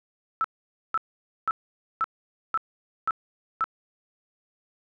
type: tone bursts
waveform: sine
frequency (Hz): 1318.5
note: E6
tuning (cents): 0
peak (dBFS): -21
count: 7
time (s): 0.41-3.641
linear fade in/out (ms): 0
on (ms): 33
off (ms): 500
effects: none